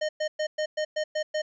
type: tone bursts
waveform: square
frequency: 614 Hz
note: D#5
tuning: 23 cents flat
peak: -26 dBFS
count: 8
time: 0.01-1.42 s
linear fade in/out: 10 ms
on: 80 ms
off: 110 ms
effects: resampled to 16000 Hz + 11-bit